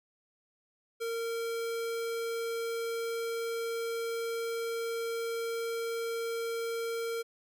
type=tone; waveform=square; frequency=460.4 Hz; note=A#4; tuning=22 cents flat; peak=-33 dBFS; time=1-7.23 s; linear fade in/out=20 ms; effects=none